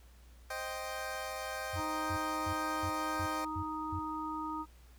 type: chord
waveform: 20% pulse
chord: C minor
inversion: none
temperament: equal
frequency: 523.3 / 622.3 / 784 Hz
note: C5 / Eb5 / G5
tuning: 0 / 0 / 0 cents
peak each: -38 / -37 / -37 dBFS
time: 0.5-3.45 s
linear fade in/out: 5 ms
type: tone bursts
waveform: sine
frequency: 90.2 Hz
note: F#2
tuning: 44 cents flat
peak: -36 dBFS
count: 7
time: 1.73-3.995 s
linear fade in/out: 10 ms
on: 75 ms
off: 290 ms
type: harmonic tone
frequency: 311.1 Hz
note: D#4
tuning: in tune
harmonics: 1 / 3 / 4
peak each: -40 / -40 / -40 dBFS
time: 1.75-4.66 s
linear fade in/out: 50 ms
effects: added 60 Hz sine -55 dBFS peak until 4.98 s + pink hiss -65 dBFS RMS until 4.98 s